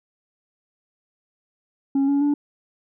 sine tone with pitch steps, 274.6 / 282 / 289.6 Hz, C#4 / C#4 / D4, -16 / +30 / -24 cents, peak -14 dBFS, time 1.95-2.34 s, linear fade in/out 5 ms, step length 130 ms, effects tanh soft clip ceiling -16 dBFS

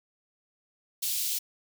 white high-pass noise, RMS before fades -30 dBFS, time 1.02-1.39 s, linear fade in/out 10 ms, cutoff 3000 Hz, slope 24 dB/octave, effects none

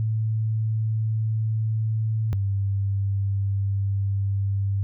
sine tone pair in turn, 110 / 98.81 Hz, A2 / G2, 0 / +14 cents, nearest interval major second, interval 186 cents, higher first, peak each -21 dBFS, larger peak neither, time 0-2.33 / 2.33-4.83 s, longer second, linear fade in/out 0 ms, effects none

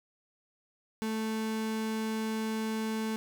35% pulse tone, 220 Hz, A3, in tune, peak -29 dBFS, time 1.02-3.16 s, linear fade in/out 0 ms, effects none

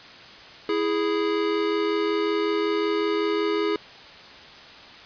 square tone pair together, 329.9 / 415.3 Hz, E4 / G#4, +1 / 0 cents, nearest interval major third, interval 399 cents, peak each -27 / -24 dBFS, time 0.69-3.76 s, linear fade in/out 2 ms, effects white hiss -44 dBFS RMS until 5.05 s + resampled to 11025 Hz

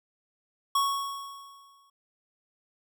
square tone with exponential decay, 1108.7 Hz, C#6, in tune, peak -22 dBFS, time 0.75-1.9 s, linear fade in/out 5 ms, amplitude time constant 250 ms, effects none

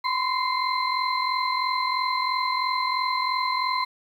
sine tone cluster, 1011 / 1054 / 2096 / 4098 Hz, B5 / C6 / C7 / C8, +40 / +12 / +2 / -37 cents, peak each -25 / -29 / -30 / -31 dBFS, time 0.04-3.85 s, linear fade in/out 10 ms, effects 9-bit

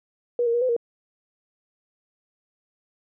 sine tone with pitch steps, 481.8 / 465.5 / 477.8 / 510 / 469.6 Hz, B4 / A#4 / A#4 / C5 / A#4, -43 / -2 / +43 / -44 / +13 cents, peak -19 dBFS, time 0.39-0.765 s, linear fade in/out 2 ms, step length 75 ms, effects none

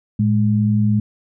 sine tone pair together, 111.14 / 208.9 Hz, A2 / G#3, +18 / +10 cents, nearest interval major seventh, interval 1092 cents, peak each -16 dBFS, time 0.19-1 s, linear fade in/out 5 ms, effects none

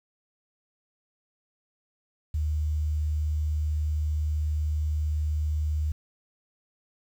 sine tone with quantisation, 76.3 Hz, D#2, 33 cents flat, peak -24 dBFS, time 2.34-5.92 s, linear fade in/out 5 ms, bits 9, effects none

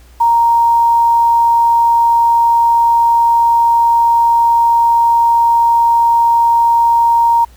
sine tone with quantisation, 932.3 Hz, A#5, in tune, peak -7 dBFS, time 0.2-7.45 s, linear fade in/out 10 ms, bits 6, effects added 60 Hz sine -39 dBFS peak until 7.56 s + pink hiss -48 dBFS RMS until 7.56 s

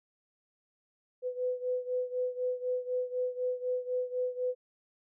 sine beating tone pair, 500 / 504 Hz, B4 / B4, +21 / +35 cents, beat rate 4 Hz, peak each -32 / -35 dBFS, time 1.22-4.55 s, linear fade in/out 50 ms, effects none

